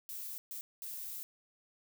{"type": "noise bursts at uneven times", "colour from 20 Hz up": "violet", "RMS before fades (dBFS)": -43, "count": 3, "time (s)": [[0.09, 0.38], [0.51, 0.61], [0.82, 1.23]], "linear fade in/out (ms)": 0, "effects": []}